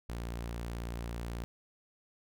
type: tone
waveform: sawtooth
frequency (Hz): 58.27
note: A#1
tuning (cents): 0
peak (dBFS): -33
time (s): 0.09-1.44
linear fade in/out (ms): 0
effects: none